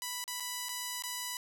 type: tone with dropouts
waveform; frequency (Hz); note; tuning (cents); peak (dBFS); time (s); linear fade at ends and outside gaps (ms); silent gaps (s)
5% pulse; 987.8; B5; 0; -24; 0.02-1.37; 1; 0.241-0.278 / 0.4-0.404 / 0.686-0.691 / 1.023-1.037
effects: none